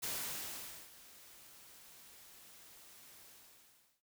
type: noise with ADSR envelope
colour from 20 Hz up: white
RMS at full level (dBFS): -39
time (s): 0.02-4.02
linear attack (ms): 18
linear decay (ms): 850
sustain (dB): -19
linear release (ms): 780
effects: none